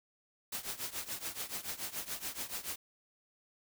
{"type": "noise with tremolo", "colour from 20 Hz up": "white", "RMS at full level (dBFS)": -37, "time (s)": [0.52, 2.76], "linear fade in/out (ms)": 5, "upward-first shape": "triangle", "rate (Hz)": 7, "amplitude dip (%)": 90, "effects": []}